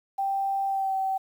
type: tone with pitch glide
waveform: sine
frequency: 784 to 768.8 Hz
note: G5 to G5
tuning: 0 to -34 cents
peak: -24 dBFS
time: 0.18-1.18 s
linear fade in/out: 10 ms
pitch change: -34 cents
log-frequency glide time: 0.66-0.95 s
effects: 9-bit